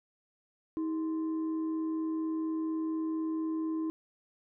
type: tone with frequency modulation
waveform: sine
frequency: 318.9 Hz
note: D#4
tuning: 43 cents sharp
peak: -30 dBFS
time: 0.77-3.9 s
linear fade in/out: 0 ms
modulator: 722 Hz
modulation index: 0.25
effects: none